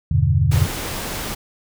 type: chord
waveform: sine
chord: E minor seventh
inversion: none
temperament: equal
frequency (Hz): 82.41 / 98 / 123.47 / 146.83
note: E2 / G2 / B2 / D3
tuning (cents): 0 / 0 / 0 / 0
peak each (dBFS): -19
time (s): 0.11-0.66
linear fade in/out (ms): 5
type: noise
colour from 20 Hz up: pink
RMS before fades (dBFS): -27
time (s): 0.51-1.35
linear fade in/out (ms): 10
effects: none

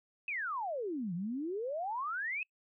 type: exponential two-way sweep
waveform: sine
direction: down then up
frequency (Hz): 2617 to 164.81 to 2617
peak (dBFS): -34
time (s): 0.28-2.43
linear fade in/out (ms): 2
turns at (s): 1.14
effects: noise-tail reverb RT60 0.1 s tail -26 dB re dry

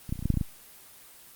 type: clicks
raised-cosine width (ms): 5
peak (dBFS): -25 / -16 / -30 / -23 / -23 / -14 / -10 / -17 / -13 / -15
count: 10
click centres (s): 0.093 / 0.125 / 0.157 / 0.192 / 0.226 / 0.256 / 0.303 / 0.341 / 0.373 / 0.412
effects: white hiss -51 dBFS RMS until 1.35 s + Opus 24 kbps

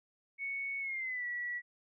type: tone with pitch glide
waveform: sine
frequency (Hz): 2217 to 1941.2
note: C#7 to B6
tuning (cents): 0 to -30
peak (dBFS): -35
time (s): 0.38-1.62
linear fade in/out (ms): 50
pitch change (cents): -230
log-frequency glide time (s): 0.8-1.26
effects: none

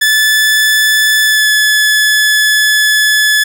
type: tone with pitch glide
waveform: sawtooth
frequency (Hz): 1738 to 1718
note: A6 to A6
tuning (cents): -22 to -42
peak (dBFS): -4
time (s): 0.01-3.44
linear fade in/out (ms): 10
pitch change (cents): -20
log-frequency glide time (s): 1.24-1.5
effects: none

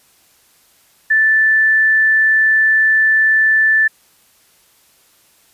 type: tone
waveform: sine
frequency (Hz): 1759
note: A6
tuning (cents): -1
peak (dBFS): -9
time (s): 1.1-3.88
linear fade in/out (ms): 10
effects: white hiss -53 dBFS RMS until 5.53 s + resampled to 32000 Hz

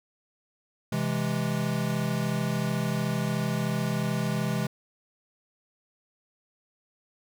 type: chord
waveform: square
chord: C augmented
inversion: none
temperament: equal with one note detuned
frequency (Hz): 131.34 / 164.81 / 207.7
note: C3 / E3 / G#3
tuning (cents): +7 / 0 / 0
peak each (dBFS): -31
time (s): 0.92-4.67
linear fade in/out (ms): 5
effects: none

